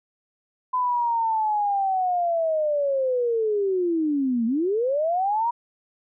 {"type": "linear two-way sweep", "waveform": "sine", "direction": "down then up", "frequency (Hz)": [1015, 221.7, 964], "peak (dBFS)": -20, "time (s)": [0.73, 5.51], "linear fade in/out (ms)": 10, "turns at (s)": 4.46, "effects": []}